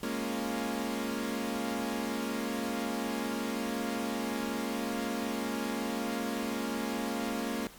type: chord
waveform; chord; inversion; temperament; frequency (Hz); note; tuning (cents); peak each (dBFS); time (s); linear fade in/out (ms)
sawtooth; Bb minor seventh; third; equal; 207.7 / 233.1 / 277.2 / 349.2; Ab3 / Bb3 / Db4 / F4; 0 / 0 / 0 / 0; -34 / -31 / -33 / -37; 0.03-7.67; 2
effects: pink hiss -52 dBFS RMS until 7.78 s + MP3 96 kbps